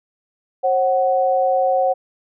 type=tone pair together; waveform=sine; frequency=536.3 / 745 Hz; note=C5 / F#5; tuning=+43 / +12 cents; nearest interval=tritone; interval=569 cents; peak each=-17 dBFS; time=0.63-1.94 s; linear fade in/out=20 ms; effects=none

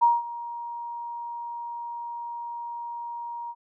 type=tone with ADSR envelope; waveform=sine; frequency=944 Hz; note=A#5; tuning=22 cents sharp; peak=-14 dBFS; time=0.01-3.55 s; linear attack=22 ms; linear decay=190 ms; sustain=-18 dB; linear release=50 ms; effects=none

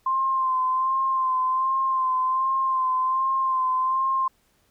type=tone with vibrato; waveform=sine; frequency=1046.5 Hz; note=C6; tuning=in tune; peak=-20 dBFS; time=0.06-4.28 s; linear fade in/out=5 ms; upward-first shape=sine; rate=1.3 Hz; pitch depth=30 cents each way; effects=pink hiss -65 dBFS RMS until 4.7 s

